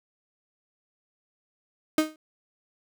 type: tone with exponential decay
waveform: 35% pulse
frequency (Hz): 310.9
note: D#4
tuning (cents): -1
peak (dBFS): -14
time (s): 1.98-2.16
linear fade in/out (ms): 2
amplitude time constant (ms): 38
effects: none